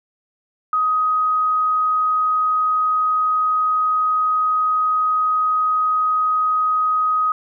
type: tone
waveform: sine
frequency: 1256 Hz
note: D#6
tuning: 16 cents sharp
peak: -15 dBFS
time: 0.73-7.32 s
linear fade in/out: 2 ms
effects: none